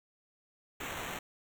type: noise with sample-and-hold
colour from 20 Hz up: blue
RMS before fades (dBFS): -40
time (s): 0.8-1.19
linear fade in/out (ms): 5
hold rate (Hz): 4900
effects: none